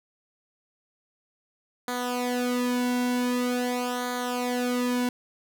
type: tone with flanger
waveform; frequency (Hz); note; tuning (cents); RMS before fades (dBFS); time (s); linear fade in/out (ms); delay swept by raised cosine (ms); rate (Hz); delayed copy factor
sawtooth; 246.9; B3; 0; -27; 1.88-5.09; 2; 0.37 to 1.67; 0.45; -0.8
effects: none